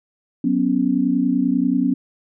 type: chord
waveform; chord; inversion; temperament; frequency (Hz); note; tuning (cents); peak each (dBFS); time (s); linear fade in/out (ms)
sine; F# suspended fourth; none; equal; 185 / 246.9 / 277.2; F#3 / B3 / C#4; 0 / 0 / 0; -23 / -19 / -19; 0.44-1.94; 5
effects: none